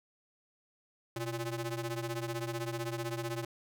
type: ring-modulated tone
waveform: sawtooth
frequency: 233.7 Hz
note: A#3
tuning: 5 cents sharp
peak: -28 dBFS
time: 1.16-3.45 s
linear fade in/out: 5 ms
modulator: 109 Hz
effects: none